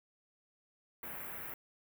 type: band-stop noise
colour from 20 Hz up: white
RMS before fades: -44 dBFS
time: 1.03-1.54 s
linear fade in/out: 2 ms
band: 2200 to 14000 Hz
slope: 24 dB/octave
effects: none